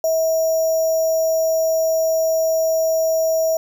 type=tone with sample-and-hold; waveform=sine; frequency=645 Hz; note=E5; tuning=38 cents flat; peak=-15 dBFS; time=0.04-3.57 s; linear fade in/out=2 ms; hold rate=6300 Hz; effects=none